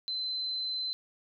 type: tone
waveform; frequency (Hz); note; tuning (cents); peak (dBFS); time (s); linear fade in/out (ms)
sine; 4061; B7; +48; -31; 0.08-0.93; 0
effects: none